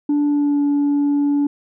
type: tone with pitch glide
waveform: sine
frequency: 291.7 to 287.2 Hz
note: D4 to D4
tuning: -12 to -39 cents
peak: -12 dBFS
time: 0.09-1.47 s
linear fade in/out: 5 ms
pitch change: -27 cents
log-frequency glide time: 0.26-0.62 s
effects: tanh soft clip ceiling -13 dBFS